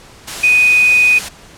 sine tone in noise, 2489 Hz, D#7, in tune, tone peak -7 dBFS, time 0.43-1.19 s, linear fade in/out 10 ms, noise white, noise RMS -24 dBFS, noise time 0.27-1.29 s, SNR +14 dB, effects pink hiss -40 dBFS RMS until 1.57 s + low-pass 9000 Hz 12 dB/octave

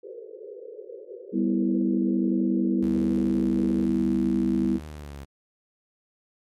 white band-pass noise, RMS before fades -41 dBFS, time 0.03-3.85 s, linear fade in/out 5 ms, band 370 to 520 Hz, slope 96 dB/octave
sine chord, E minor, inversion first, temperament equal with one note detuned, 196 / 246.9 / 328.1 Hz, G3 / B3 / E4, 0 / 0 / -8 cents, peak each -25 dBFS, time 1.32-4.8 s, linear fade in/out 50 ms
sawtooth tone with vibrato, 71.9 Hz, D2, 36 cents flat, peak -33 dBFS, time 2.82-5.25 s, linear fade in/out 10 ms, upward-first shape triangle, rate 1.1 Hz, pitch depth 120 cents each way
effects MP3 64 kbps

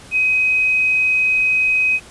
sine tone with quantisation, 2523 Hz, D#7, 23 cents sharp, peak -13 dBFS, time 0.11-2 s, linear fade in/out 50 ms, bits 7, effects pink hiss -41 dBFS RMS until 2.1 s + resampled to 24000 Hz

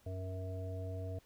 harmonic tone, 93.4 Hz, F#2, 17 cents sharp, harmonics 1 / 3 / 5 / 7, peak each -39 / -51 / -49 / -48 dBFS, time 0.06-1.19 s, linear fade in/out 5 ms, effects pink hiss -68 dBFS RMS until 1.25 s

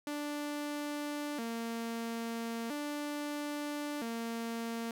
sawtooth tone with vibrato, 260 Hz, C4, 11 cents flat, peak -32 dBFS, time 0.07-4.91 s, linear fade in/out 2 ms, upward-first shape square, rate 0.38 Hz, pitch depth 210 cents each way, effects none

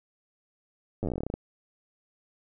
slowing click train, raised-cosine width 2 ms, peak -18 dBFS, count 16, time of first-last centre 1.03-1.34 s, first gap 9 ms, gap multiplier 1.11, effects none

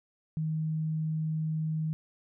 sine tone, 157.3 Hz, D#3, 19 cents sharp, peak -28 dBFS, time 0.37-1.93 s, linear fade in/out 0 ms, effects none

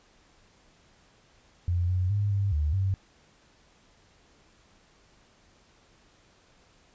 sine tone with pitch steps, 87.9 / 91.5 / 102.2 / 99.5 / 75 / 96.2 Hz, F2 / F#2 / G#2 / G2 / D2 / G2, +12 / -19 / -27 / +26 / +37 / -32 cents, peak -23 dBFS, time 1.68-2.94 s, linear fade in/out 0 ms, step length 210 ms, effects pink hiss -61 dBFS RMS until 6.94 s + resampled to 16000 Hz

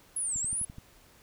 sine linear two-way sweep, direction down then up, 10780 to 7100 to 10780 Hz, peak -29 dBFS, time 0.16-0.65 s, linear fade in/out 5 ms, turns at 0.38 s
click train, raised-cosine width 5 ms, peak -31 dBFS, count 6, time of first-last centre 0.36-0.784 s, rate 11.8 Hz
effects pink hiss -59 dBFS RMS until 1.22 s

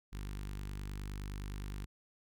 sawtooth tone with notch filter, 49.65 Hz, G1, 23 cents sharp, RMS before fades -42 dBFS, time 0.12-1.86 s, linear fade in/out 20 ms, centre 600 Hz, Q 0.73, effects none

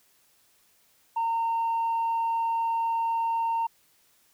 sine tone, 916 Hz, A#5, 31 cents flat, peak -22 dBFS, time 1.16-3.67 s, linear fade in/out 10 ms, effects tanh soft clip ceiling -22 dBFS + white hiss -64 dBFS RMS until 4.33 s

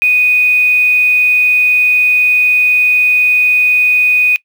sine tone with quantisation, 2486 Hz, D#7, 2 cents flat, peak -7 dBFS, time 0.02-4.36 s, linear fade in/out 0 ms, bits 5, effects noise-tail reverb RT60 0.1 s tail -22 dB re dry

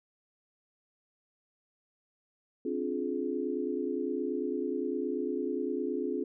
sine chord, D half-diminished seventh, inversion third, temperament just, 264.3 / 293.7 / 352.4 / 422.9 Hz, C4 / D4 / F4 / Ab4, +18 / 0 / +16 / +31 cents, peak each -35 / -37 / -35 / -35 dBFS, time 2.65-6.24 s, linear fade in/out 5 ms, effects none

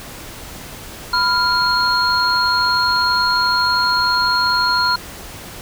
sine tone cluster, 994 / 1398 / 4267 Hz, B5 / F6 / C8, +11 / +1 / +33 cents, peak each -18 dBFS, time 1.13-4.96 s, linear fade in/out 5 ms, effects pink hiss -34 dBFS RMS until 5.61 s

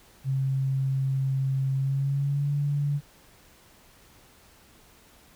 sine tone with pitch glide, 134.3 to 143.94 Hz, C3 to D3, +46 to -34 cents, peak -23 dBFS, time 0.24-3.01 s, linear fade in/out 50 ms, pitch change +120 cents, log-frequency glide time 1.74-2.52 s, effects pink hiss -56 dBFS RMS until 5.35 s

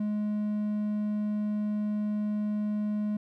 triangle tone, 210 Hz, G#3, 19 cents sharp, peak -25 dBFS, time 0-3.17 s, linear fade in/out 5 ms, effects none

